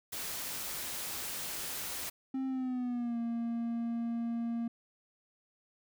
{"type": "noise", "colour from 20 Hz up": "white", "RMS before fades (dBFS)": -39, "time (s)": [0.12, 2.1], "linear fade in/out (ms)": 10}
{"type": "tone with pitch glide", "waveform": "triangle", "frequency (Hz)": [264.5, 232.9], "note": ["C4", "A#3"], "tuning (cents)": [19, -1], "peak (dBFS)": -30, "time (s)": [2.34, 4.68], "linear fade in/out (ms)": 5, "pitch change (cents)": -220, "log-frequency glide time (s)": [2.47, 3.18]}
{"effects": []}